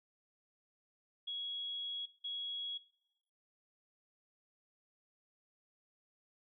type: tone bursts at uneven times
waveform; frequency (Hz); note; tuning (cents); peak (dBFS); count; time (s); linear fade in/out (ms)
sine; 3329; G#7; +3; -38; 2; 1.27-2.06 / 2.24-2.78; 10
effects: noise-tail reverb RT60 0.9 s tail -20 dB re dry